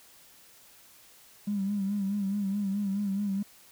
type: tone with vibrato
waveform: triangle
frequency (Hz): 199.8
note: G3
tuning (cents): +33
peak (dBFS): -23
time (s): 1.47-3.43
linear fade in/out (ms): 10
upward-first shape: sine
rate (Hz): 4.7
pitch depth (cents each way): 63
effects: tanh soft clip ceiling -25 dBFS + white hiss -56 dBFS RMS until 3.71 s